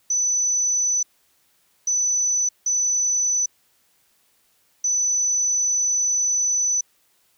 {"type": "tone bursts at uneven times", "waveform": "sine", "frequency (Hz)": 5990, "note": "F#8", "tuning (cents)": 20, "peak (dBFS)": -18, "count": 4, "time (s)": [[0.1, 1.03], [1.87, 2.49], [2.66, 3.46], [4.84, 6.81]], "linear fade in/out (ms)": 5, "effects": ["white hiss -63 dBFS RMS until 7.37 s"]}